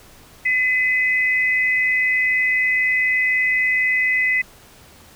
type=tone pair together; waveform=sine; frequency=2019 / 2544 Hz; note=B6 / D#7; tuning=+38 / +38 cents; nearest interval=major third; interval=400 cents; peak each=-16 / -25 dBFS; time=0.45-4.42 s; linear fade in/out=10 ms; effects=pink hiss -47 dBFS RMS until 5.15 s